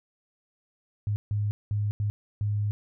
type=tone bursts at uneven times; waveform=sine; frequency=103.83 Hz; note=G#2; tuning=in tune; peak=-24 dBFS; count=5; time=1.07-1.16 / 1.31-1.51 / 1.71-1.91 / 2-2.1 / 2.41-2.71 s; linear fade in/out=0 ms; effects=none